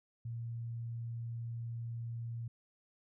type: tone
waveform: sine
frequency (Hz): 116.54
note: A#2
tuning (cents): 0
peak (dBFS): -38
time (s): 0.25-2.48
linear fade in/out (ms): 5
effects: none